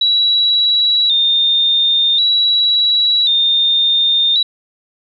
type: tone with vibrato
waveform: sine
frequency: 3769 Hz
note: A#7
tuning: 18 cents sharp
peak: -10 dBFS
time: 0.01-4.43 s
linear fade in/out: 5 ms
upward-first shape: square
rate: 0.46 Hz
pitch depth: 62 cents each way
effects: none